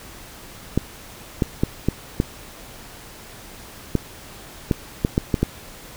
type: clicks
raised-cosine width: 3 ms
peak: -4 dBFS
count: 11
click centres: 0.776 / 1.422 / 1.635 / 1.886 / 2.201 / 3.953 / 4.712 / 5.049 / 5.179 / 5.342 / 5.43 s
effects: pink hiss -41 dBFS RMS until 5.96 s